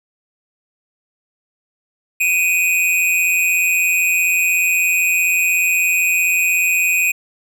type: tone with amplitude modulation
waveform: square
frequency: 2489 Hz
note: D#7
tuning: in tune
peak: -11 dBFS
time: 2.2-7.12 s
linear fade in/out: 10 ms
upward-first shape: sine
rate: 177 Hz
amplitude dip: 70%
effects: none